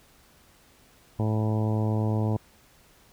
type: harmonic tone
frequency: 108.4 Hz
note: A2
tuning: 25 cents flat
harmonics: 1 / 2 / 3 / 4 / 5 / 6 / 7 / 8 / 9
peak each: -24 / -30 / -34 / -36 / -38 / -40 / -41 / -42 / -43 dBFS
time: 1.19-2.37 s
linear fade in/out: 5 ms
effects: pink hiss -58 dBFS RMS until 3.12 s